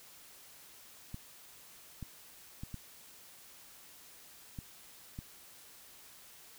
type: clicks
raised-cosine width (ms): 5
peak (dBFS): -29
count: 6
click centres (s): 1.144 / 2.027 / 2.635 / 2.743 / 4.588 / 5.189
effects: white hiss -56 dBFS RMS until 6.58 s